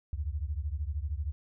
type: beating tone pair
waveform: sine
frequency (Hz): 69.3 / 82.3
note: C#2 / E2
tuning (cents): 0 / -2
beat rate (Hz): 13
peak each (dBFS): -33 / -35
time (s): 0.13-1.32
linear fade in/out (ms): 0
effects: none